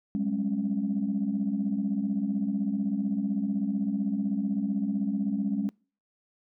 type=tone cluster; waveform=sine; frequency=191.7 / 207.5 / 274.7 Hz; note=G3 / G#3 / C#4; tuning=-38 / -1 / -16 cents; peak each=-32 / -27 / -31 dBFS; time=0.15-5.69 s; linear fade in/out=0 ms; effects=noise-tail reverb RT60 0.4 s tail -26 dB re dry + tanh soft clip ceiling -18 dBFS